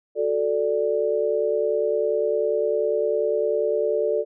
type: chord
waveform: sine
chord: D major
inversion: first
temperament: equal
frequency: 370 / 440 / 587.3 Hz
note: F#4 / A4 / D5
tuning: 0 / 0 / 0 cents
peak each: -28 / -22 / -24 dBFS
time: 0.15-4.25 s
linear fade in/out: 50 ms
effects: none